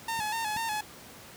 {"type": "tone with vibrato", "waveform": "sawtooth", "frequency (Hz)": 880, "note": "A5", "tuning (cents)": 0, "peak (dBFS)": -26, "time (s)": [0.08, 0.81], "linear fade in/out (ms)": 5, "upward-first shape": "square", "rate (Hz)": 4.1, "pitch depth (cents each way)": 60}
{"type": "clicks", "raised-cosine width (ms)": 5, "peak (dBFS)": -28, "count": 2, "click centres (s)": [0.191, 0.563]}
{"effects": ["pink hiss -48 dBFS RMS until 1.36 s", "high-pass 100 Hz 12 dB/octave"]}